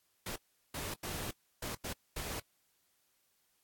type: noise bursts at uneven times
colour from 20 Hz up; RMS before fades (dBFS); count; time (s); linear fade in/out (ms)
pink; -40; 6; 0.26-0.36 / 0.74-0.94 / 1.03-1.31 / 1.62-1.75 / 1.84-1.93 / 2.16-2.4; 5
effects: white hiss -75 dBFS RMS until 3.63 s + AAC 64 kbps